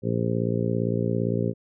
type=harmonic tone; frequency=57.6 Hz; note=A#1; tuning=20 cents flat; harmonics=2 / 3 / 4 / 5 / 6 / 7 / 8 / 9; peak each=-27 / -28 / -30 / -34 / -35 / -30 / -35 / -33 dBFS; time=0.02-1.54 s; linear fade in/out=50 ms; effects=none